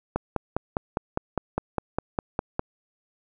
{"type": "click train", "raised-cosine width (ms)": 1, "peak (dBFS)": -10, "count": 13, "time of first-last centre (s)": [0.16, 2.594], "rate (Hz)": 4.93, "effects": []}